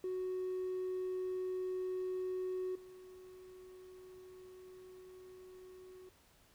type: tone with level steps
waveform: triangle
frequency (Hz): 370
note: F#4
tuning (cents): 0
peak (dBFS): -33 / -50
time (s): 0.04-6.09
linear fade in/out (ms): 2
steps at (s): 2.75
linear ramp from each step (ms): 5
effects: tanh soft clip ceiling -32 dBFS + pink hiss -67 dBFS RMS until 6.54 s